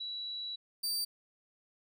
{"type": "tone pair in turn", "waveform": ["sine", "sawtooth"], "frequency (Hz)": [3923, 4648], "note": ["B7", "D8"], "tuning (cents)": [-12, -19], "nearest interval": "minor third", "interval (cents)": 293, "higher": "second", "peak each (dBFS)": [-37, -29], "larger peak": "second", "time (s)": [[0, 0.56], [0.83, 1.05]], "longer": "first", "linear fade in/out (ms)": 10, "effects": []}